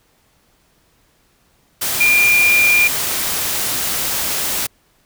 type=tone in noise; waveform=sine; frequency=2400 Hz; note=D7; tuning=37 cents sharp; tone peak=-10 dBFS; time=2-2.88 s; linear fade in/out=10 ms; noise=white; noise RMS=-20 dBFS; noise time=1.81-4.67 s; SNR=+7 dB; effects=pink hiss -58 dBFS RMS until 5.05 s